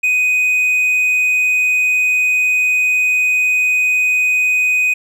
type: tone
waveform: triangle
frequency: 2498 Hz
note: D#7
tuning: 6 cents sharp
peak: -10 dBFS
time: 0.03-4.94 s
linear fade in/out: 10 ms
effects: none